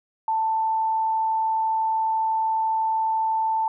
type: tone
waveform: sine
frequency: 886 Hz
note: A5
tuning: 12 cents sharp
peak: -20 dBFS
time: 0.28-3.68 s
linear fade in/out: 2 ms
effects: none